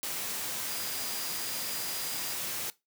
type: tone in noise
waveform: sine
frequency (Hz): 4880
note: D#8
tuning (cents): -34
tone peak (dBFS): -42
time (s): 0.7-2.33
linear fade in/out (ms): 0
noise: white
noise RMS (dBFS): -35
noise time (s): 0.03-2.7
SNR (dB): -10
effects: noise-tail reverb RT60 0.2 s tail -19 dB re dry + high-pass 100 Hz 12 dB/octave